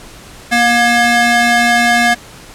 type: ring-modulated tone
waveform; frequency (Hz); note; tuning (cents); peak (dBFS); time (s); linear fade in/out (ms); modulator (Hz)
30% pulse; 477.1; A#4; +40; -3; 0.51-2.15; 20; 1190
effects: pink hiss -36 dBFS RMS until 2.54 s + low-pass 11000 Hz 12 dB/octave